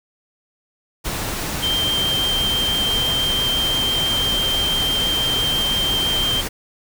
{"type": "tone in noise", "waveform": "sine", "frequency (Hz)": 3153, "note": "G7", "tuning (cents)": 9, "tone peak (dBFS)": -18, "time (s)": [1.62, 6.42], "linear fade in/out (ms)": 20, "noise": "pink", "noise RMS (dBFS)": -25, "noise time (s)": [1.04, 6.49], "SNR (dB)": 4, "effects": []}